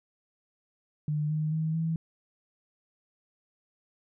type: tone with pitch steps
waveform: sine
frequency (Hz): 150.4 / 154.36 / 158.43 / 162.6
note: D3 / D#3 / D#3 / E3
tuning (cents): +42 / -13 / +32 / -23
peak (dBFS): -26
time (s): 1.08-1.96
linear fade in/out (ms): 2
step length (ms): 220
effects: none